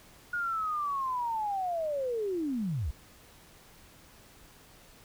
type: linear sweep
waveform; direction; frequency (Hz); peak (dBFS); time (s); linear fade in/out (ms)
sine; down; 1444 to 55; -29; 0.33-2.91; 5
effects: pink hiss -56 dBFS RMS until 5.04 s